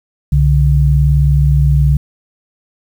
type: tone pair together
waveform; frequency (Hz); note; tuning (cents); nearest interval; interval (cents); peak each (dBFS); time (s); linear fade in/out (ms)
sine; 64.8 / 143.76; C2 / D3; -16 / -37; octave + major second; 1379; -10; 0.32-1.97; 5
effects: 7-bit